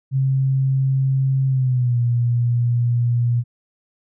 sine tone with pitch glide, 133.8 to 119.89 Hz, C3 to A#2, +39 to +49 cents, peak -15 dBFS, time 0.11-3.44 s, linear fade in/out 50 ms, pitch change -190 cents, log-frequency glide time 1.47-1.98 s, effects none

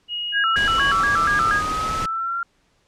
sine tone with pitch glide, 2882 to 2946 Hz, F#7 to F#7, -46 to -8 cents, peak -24 dBFS, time 0.08-0.95 s, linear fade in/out 50 ms, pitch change +38 cents, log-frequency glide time 0.45-0.82 s
sine tone with vibrato, 1480 Hz, F#6, in tune, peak -17 dBFS, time 0.32-1.62 s, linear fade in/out 50 ms, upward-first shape square, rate 4.2 Hz, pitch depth 180 cents each way
pink noise, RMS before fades -29 dBFS, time 0.56-2.06 s, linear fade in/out 5 ms
sine exponential sweep, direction up, 1108.7 to 1386 Hz, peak -22 dBFS, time 0.78-2.43 s, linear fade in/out 2 ms
effects pink hiss -63 dBFS RMS until 2.87 s + low-pass 7000 Hz 12 dB/octave

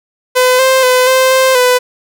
sawtooth tone with pitch steps, 506 / 524 / 506 / 520 / 523 / 499.2 Hz, B4 / C5 / B4 / C5 / C5 / B4, +42 / +2 / +42 / -11 / -1 / +19 cents, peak -3 dBFS, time 0.35-1.79 s, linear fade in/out 20 ms, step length 240 ms, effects none

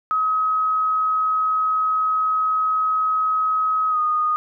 sine tone with pitch glide, 1272 to 1234.4 Hz, D#6 to D#6, +38 to -14 cents, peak -17 dBFS, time 0.11-4.36 s, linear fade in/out 0 ms, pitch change -52 cents, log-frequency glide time 3.89-3.99 s, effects none

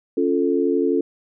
sine chord, Db augmented, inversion none, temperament equal, 277.2 / 349.2 / 440 Hz, Db4 / F4 / A4, 0 / 0 / 0 cents, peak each -21 dBFS, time 0.17-1.01 s, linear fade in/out 5 ms, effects none

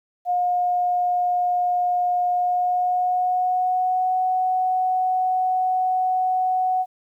sine tone with pitch glide, 716 to 741.7 Hz, F5 to F#5, +43 to +4 cents, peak -18 dBFS, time 0.25-6.86 s, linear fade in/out 50 ms, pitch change +61 cents, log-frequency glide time 2.31-4.15 s, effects 10-bit

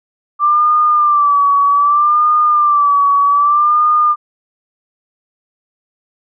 sine tone with vibrato, 1174 Hz, D6, 1 cent flat, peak -8 dBFS, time 0.39-4.16 s, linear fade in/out 50 ms, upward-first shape sine, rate 0.64 Hz, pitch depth 65 cents each way, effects none

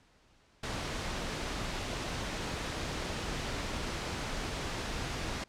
pink noise, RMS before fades -36 dBFS, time 0.63-5.44 s, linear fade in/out 5 ms, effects pink hiss -65 dBFS RMS until 5.48 s + low-pass 6000 Hz 12 dB/octave

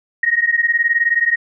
sine beating tone pair, 1865 / 1884 Hz, A#6 / A#6, 0 / +18 cents, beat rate 19 Hz, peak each -16 dBFS, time 0.23-1.36 s, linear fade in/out 5 ms, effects none

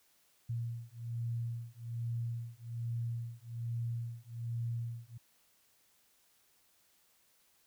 sine beating tone pair, 116.54 / 117.74 Hz, A#2 / A#2, 0 / +18 cents, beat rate 1.2 Hz, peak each -39 / -39 dBFS, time 0.49-5.18 s, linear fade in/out 10 ms, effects white hiss -70 dBFS RMS until 7.66 s

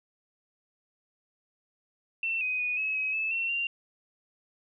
sine tone with pitch steps, 2689 / 2508 / 2475 / 2573 / 2545 / 2611 / 2711 / 2772 Hz, E7 / D#7 / D#7 / E7 / D#7 / E7 / E7 / F7, +34 / +13 / -10 / -43 / +39 / -17 / +48 / -14 cents, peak -27 dBFS, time 2.23-3.67 s, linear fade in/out 2 ms, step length 180 ms, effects none

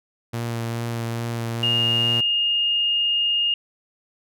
sawtooth tone with vibrato, 116.54 Hz, A#2, in tune, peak -21 dBFS, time 0.33-2.21 s, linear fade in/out 10 ms, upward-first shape sine, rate 2.4 Hz, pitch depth 15 cents each way
sine tone, 2838 Hz, F7, 27 cents sharp, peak -18 dBFS, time 1.63-3.54 s, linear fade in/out 2 ms
effects none

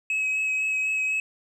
sine tone with vibrato, 2559 Hz, D#7, 48 cents sharp, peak -20 dBFS, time 0.1-1.2 s, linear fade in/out 2 ms, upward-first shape sine, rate 4 Hz, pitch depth 14 cents each way, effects tanh soft clip ceiling -22 dBFS

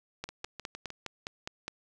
two click trains, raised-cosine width 0.2 ms, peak -24 / -19 dBFS, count 5 / 8, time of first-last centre 0.29-0.903 / 0.24-1.68 s, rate 6.52 / 4.86 Hz, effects none

